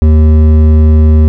sine tone with hard clipping, 77.6 Hz, D#2, 4 cents flat, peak -4 dBFS, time 0.02-1.28 s, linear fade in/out 0 ms, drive 10 dB, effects none

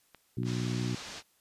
clicks, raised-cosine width 0.3 ms, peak -33 dBFS, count 4, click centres 0.147 / 0.433 / 0.522 / 0.679 s
harmonic tone, 60.8 Hz, B1, 26 cents flat, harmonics 2 / 3 / 4 / 5 / 6, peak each -32 / -36 / -38 / -40 / -42 dBFS, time 0.37-0.95 s, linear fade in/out 5 ms
white low-pass noise, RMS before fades -44 dBFS, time 0.44-1.23 s, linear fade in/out 50 ms, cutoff 6100 Hz, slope 24 dB/octave
effects white hiss -69 dBFS RMS until 1.4 s + resampled to 32000 Hz

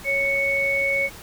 sine tone pair together, 554.2 / 2217 Hz, C#5 / C#7, -1 / 0 cents, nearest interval 2 octaves, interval 2401 cents, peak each -26 / -20 dBFS, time 0.04-1.1 s, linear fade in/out 50 ms, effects pink hiss -41 dBFS RMS until 1.22 s

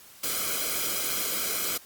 white noise with comb filter, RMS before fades -29 dBFS, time 0.23-1.78 s, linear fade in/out 10 ms, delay 1.1 ms, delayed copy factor -0.7, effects white hiss -51 dBFS RMS until 1.85 s + Opus 48 kbps

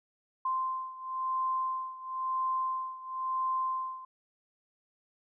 sine beating tone pair, 1042 / 1042.98 Hz, C6 / C6, -7 / -6 cents, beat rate 0.98 Hz, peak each -32 / -35 dBFS, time 0.45-4.05 s, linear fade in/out 5 ms, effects none

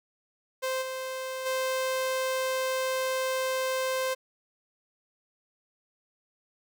sawtooth tone with level steps, 521 Hz, C5, 7 cents flat, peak -24 / -29 / -23 dBFS, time 0.62-4.15 s, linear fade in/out 20 ms, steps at 0.81 / 1.45 s, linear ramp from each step 20 ms, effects none

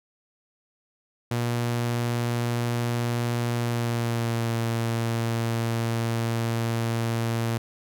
sawtooth tone with pitch glide, 119.1 to 115.38 Hz, A#2 to A#2, +38 to -17 cents, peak -20 dBFS, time 1.31-7.58 s, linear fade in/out 5 ms, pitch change -55 cents, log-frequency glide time 3.55-4.53 s, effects none

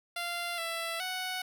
10% pulse tone with pitch steps, 693 / 666 / 741 Hz, F5 / E5 / F#5, -14 / +18 / +2 cents, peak -25 dBFS, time 0.16-1.42 s, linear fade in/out 5 ms, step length 420 ms, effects none

